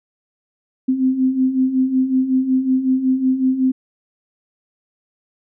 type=beating tone pair; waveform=sine; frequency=256.2 / 261.6 Hz; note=C4 / C4; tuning=-36 / 0 cents; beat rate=5.4 Hz; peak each=-21 / -15 dBFS; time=0.88-3.72 s; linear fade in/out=10 ms; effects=none